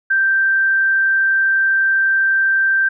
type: tone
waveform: sine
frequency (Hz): 1568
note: G6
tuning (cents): 0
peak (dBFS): -12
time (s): 0.1-2.89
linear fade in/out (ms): 10
effects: none